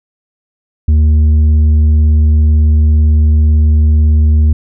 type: tone with tanh clipping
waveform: sine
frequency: 76.5 Hz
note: D#2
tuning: 29 cents flat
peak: -6 dBFS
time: 0.88-4.53 s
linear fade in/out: 5 ms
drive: 5 dB
effects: none